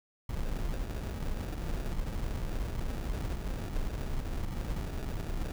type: noise with sample-and-hold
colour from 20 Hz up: brown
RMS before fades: -34 dBFS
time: 0.29-5.52 s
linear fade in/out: 5 ms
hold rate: 1050 Hz
effects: none